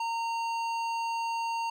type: tone with hard clipping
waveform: sine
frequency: 920 Hz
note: A#5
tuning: 23 cents flat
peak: -31 dBFS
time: 0-1.7 s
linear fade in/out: 5 ms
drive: 12 dB
effects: none